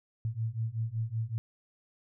sine beating tone pair, 110 / 115.3 Hz, A2 / A#2, 0 / -19 cents, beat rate 5.3 Hz, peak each -34 / -33 dBFS, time 0.25-1.38 s, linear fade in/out 0 ms, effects none

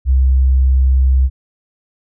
sine tone, 65.41 Hz, C2, in tune, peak -8 dBFS, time 0.05-1.3 s, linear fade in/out 50 ms, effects none

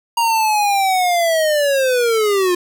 square linear sweep, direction down, 940 to 349.2 Hz, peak -14 dBFS, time 0.17-2.55 s, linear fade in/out 5 ms, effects none

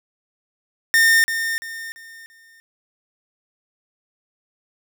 45% pulse tone with echo, 1819 Hz, A#6, 43 cents flat, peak -12 dBFS, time 0.94-1.24 s, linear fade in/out 0 ms, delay 340 ms, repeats 4, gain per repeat -9 dB, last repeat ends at 2.6 s, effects none

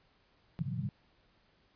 white band-pass noise, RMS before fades -36 dBFS, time 0.59-0.89 s, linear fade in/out 0 ms, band 100 to 190 Hz, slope 96 dB/octave, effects pink hiss -69 dBFS RMS until 1.75 s + resampled to 11025 Hz

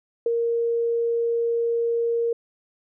sine tone with ADSR envelope, 466.2 Hz, A#4, in tune, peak -17 dBFS, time 0.26-2.33 s, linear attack 3 ms, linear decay 22 ms, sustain -3 dB, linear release 4 ms, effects none

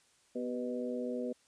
harmonic tone with a mistuned harmonic, 123.47 Hz, B2, in tune, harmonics 2 / 3 / 4 / 5, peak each -37 / -42 / -38 / -44 dBFS, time 0.35-1.33 s, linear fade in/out 10 ms, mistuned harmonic 3, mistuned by +58 cents, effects white hiss -68 dBFS RMS until 1.47 s + resampled to 22050 Hz

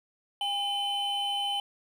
triangle tone pair together, 807 / 3044 Hz, G#5 / F#7, -50 / +48 cents, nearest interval octave + major seventh, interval 2298 cents, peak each -30 / -28 dBFS, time 0.41-1.6 s, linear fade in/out 2 ms, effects none

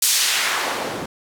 white noise with band-pass filter sweep, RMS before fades -21 dBFS, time 0.02-1.06 s, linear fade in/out 5 ms, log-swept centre 7600 to 240 Hz, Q 0.82, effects none

